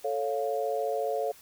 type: chord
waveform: sine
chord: A augmented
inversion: none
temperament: equal with one note detuned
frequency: 440 / 554.4 / 700.9 Hz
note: A4 / C#5 / E#5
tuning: 0 / 0 / +6 cents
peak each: -31 / -31 / -32 dBFS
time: 0.04-1.32 s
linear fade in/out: 10 ms
effects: white hiss -54 dBFS RMS until 1.41 s